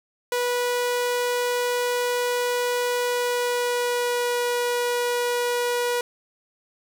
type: tone with pitch glide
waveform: sawtooth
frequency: 488.9 to 485 Hz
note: B4 to B4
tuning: -18 to -31 cents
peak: -18 dBFS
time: 0.32-6.01 s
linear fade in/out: 2 ms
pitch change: -13 cents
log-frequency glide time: 3.03-4.4 s
effects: none